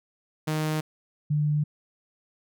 sawtooth / sine tone pair in turn, 155.1 / 149.18 Hz, D#3 / D3, -5 / +27 cents, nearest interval minor second, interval 68 cents, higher first, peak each -21 dBFS, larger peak neither, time 0.47-0.81 / 1.3-1.64 s, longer neither, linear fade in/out 10 ms, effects none

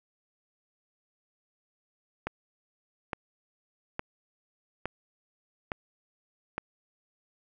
click train, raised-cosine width 0.5 ms, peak -16 dBFS, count 6, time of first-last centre 2.27-6.58 s, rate 1.16 Hz, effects none

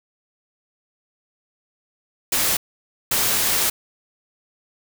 white noise bursts at uneven times, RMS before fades -20 dBFS, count 2, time 2.32-2.57 / 3.11-3.7 s, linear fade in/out 5 ms, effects none

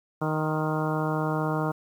harmonic tone with a mistuned harmonic, 155.56 Hz, D#3, in tune, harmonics 1 / 2 / 3 / 4 / 5 / 6 / 7 / 8 / 9, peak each -28 / -31 / -33 / -34 / -35 / -36 / -36 / -37 / -38 dBFS, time 0.21-1.72 s, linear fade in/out 10 ms, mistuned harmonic 7, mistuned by -24 cents, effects 9-bit

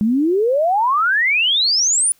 sine exponential sweep, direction up, 203.4 to 9956 Hz, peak -13 dBFS, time 0.01-2.12 s, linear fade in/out 0 ms, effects white hiss -57 dBFS RMS until 2.19 s

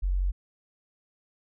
sine tone, 46.08 Hz, F#1, 6 cents flat, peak -23 dBFS, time 0.02-0.32 s, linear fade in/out 20 ms, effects none

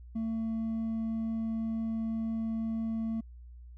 sine tone with hard clipping, 224.5 Hz, A3, 35 cents sharp, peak -31 dBFS, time 0.15-3.21 s, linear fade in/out 10 ms, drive 2 dB, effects added 60 Hz sine -46 dBFS peak until 3.77 s

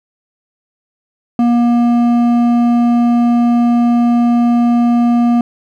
sine tone with hard clipping, 238.3 Hz, A#3, 38 cents sharp, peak -10 dBFS, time 1.39-5.41 s, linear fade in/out 2 ms, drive 8 dB, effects none

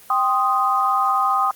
sine chord, C minor, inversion second, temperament equal, 784 / 1046.5 / 1244.5 Hz, G5 / C6 / Eb6, 0 / 0 / 0 cents, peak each -21 / -22 / -18 dBFS, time 0.1-1.51 s, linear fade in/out 2 ms, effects white hiss -46 dBFS RMS until 1.55 s + Opus 24 kbps

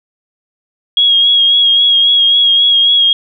sine tone with vibrato, 3292 Hz, G#7, 16 cents flat, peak -6 dBFS, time 0.97-3.13 s, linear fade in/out 2 ms, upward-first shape sine, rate 3.7 Hz, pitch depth 28 cents each way, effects none

